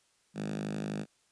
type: tone with high-pass filter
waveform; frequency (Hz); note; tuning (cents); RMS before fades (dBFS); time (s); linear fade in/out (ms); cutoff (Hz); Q
5% pulse; 51.91; G#1; 0; -36; 0.34-1.06; 50; 180; 6.5
effects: white hiss -70 dBFS RMS until 1.31 s + resampled to 22050 Hz